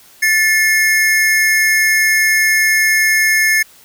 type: tone pair together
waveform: square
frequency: 1755 / 2150 Hz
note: A6 / C7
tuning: -5 / +47 cents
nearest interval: major third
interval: 352 cents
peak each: -14 dBFS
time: 0.22-3.63 s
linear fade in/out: 10 ms
effects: white hiss -45 dBFS RMS until 3.84 s